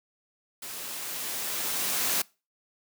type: noise with level ramp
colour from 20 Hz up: white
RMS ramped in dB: -39 to -26 dBFS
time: 0.62-2.22 s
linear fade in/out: 5 ms
effects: noise-tail reverb RT60 0.3 s tail -24 dB re dry + high-pass 150 Hz 12 dB/octave